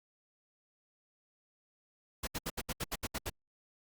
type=noise bursts; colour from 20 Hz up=pink; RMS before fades=-36 dBFS; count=10; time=2.23-3.299 s; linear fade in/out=10 ms; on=43 ms; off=71 ms; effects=Opus 48 kbps